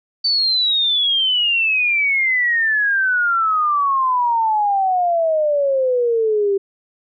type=exponential sweep; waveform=sine; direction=down; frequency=4581 to 389 Hz; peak=-14 dBFS; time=0.24-6.58 s; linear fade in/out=10 ms; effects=none